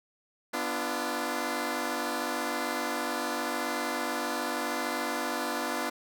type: chord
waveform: 10% pulse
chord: B diminished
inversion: none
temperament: equal with one note detuned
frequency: 246.9 / 293.7 / 342.8 Hz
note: B3 / D4 / F4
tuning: 0 / 0 / -32 cents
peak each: -26 / -26 / -26 dBFS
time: 0.53-5.9 s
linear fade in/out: 10 ms
effects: none